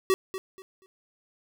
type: tone with echo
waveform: square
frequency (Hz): 380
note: F#4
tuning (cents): +46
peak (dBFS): -20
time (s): 0.1-0.14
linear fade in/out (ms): 0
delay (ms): 240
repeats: 3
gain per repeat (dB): -12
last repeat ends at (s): 0.86
effects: none